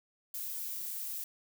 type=noise; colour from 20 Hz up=violet; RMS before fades=-39 dBFS; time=0.34-1.24 s; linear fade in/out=2 ms; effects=none